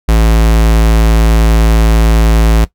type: tone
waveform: square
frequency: 55.3 Hz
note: A1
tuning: 9 cents sharp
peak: -6 dBFS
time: 0.08-2.65 s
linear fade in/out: 10 ms
effects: noise-tail reverb RT60 0.1 s tail -17 dB re dry

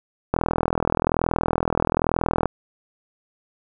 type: click train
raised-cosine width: 1 ms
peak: -5 dBFS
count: 88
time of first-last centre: 0.34-2.457 s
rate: 41.1 Hz
effects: none

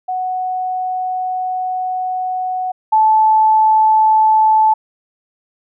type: tone pair in turn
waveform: sine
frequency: 740 / 871.3 Hz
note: F#5 / A5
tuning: 0 / -17 cents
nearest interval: minor third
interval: 283 cents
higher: second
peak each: -17 / -8 dBFS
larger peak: second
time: 0.08-2.72 / 2.92-4.74 s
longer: first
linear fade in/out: 10 ms
effects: none

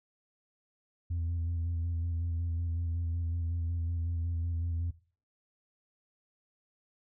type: tone with vibrato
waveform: sine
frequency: 84.3 Hz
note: E2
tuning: 39 cents sharp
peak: -28 dBFS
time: 1.1-4.91 s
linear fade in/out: 10 ms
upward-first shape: square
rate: 5.4 Hz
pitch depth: 26 cents each way
effects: noise-tail reverb RT60 0.4 s tail -18 dB re dry + tanh soft clip ceiling -28 dBFS

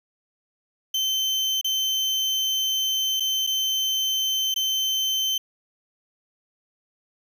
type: tone with dropouts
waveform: 35% pulse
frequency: 3088 Hz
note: G7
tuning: 27 cents flat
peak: -20 dBFS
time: 0.94-5.38 s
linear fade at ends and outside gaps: 5 ms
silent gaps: 1.613-1.644 / 3.199-3.204 / 3.467-3.472 / 4.542-4.56 s
effects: none

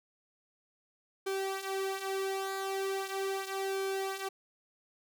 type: tone with flanger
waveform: sawtooth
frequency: 387.3 Hz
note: G4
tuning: 21 cents flat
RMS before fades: -35 dBFS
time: 1.26-4.29 s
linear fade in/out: 10 ms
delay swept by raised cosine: 1.5 to 7.4 ms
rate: 0.39 Hz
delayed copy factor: -0.65
effects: none

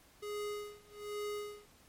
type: tone with tremolo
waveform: square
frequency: 415.3 Hz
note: G#4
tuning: in tune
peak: -37 dBFS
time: 0.22-1.66 s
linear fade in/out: 10 ms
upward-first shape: sine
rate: 1.2 Hz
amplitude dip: 95%
effects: pink hiss -63 dBFS RMS until 1.88 s + MP3 64 kbps

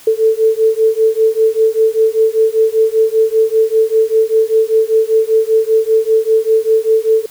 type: beating tone pair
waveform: sine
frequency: 440 / 445.1 Hz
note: A4 / A4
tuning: 0 / +20 cents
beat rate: 5.1 Hz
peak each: -12 dBFS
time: 0.07-7.26 s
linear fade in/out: 5 ms
effects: white hiss -40 dBFS RMS until 7.3 s

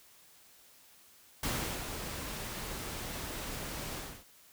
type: noise with ADSR envelope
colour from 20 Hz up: pink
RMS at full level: -33 dBFS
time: 1.43-4.25 s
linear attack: 4 ms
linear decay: 380 ms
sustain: -7 dB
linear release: 300 ms
effects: white hiss -60 dBFS RMS until 4.52 s

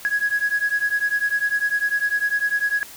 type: beating tone pair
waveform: sine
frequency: 1661.2 / 1671.2 Hz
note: G#6 / G#6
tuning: 0 / +10 cents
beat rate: 10 Hz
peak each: -21 / -21 dBFS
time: 0.05-2.83 s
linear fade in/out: 0 ms
effects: tanh soft clip ceiling -13 dBFS + white hiss -41 dBFS RMS until 2.96 s

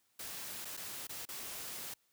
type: noise with dropouts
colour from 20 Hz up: white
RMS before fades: -44 dBFS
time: 0.19-1.94 s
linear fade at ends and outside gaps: 5 ms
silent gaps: 0.648-0.652 / 0.769-0.773 / 1.071-1.092 / 1.254-1.287 s
effects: white hiss -75 dBFS RMS until 2.12 s + high-pass 60 Hz 12 dB/octave

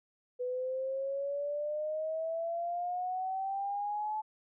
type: exponential sweep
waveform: sine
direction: up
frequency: 493.9 to 867 Hz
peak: -32 dBFS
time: 0.39-4.22 s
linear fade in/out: 20 ms
effects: none

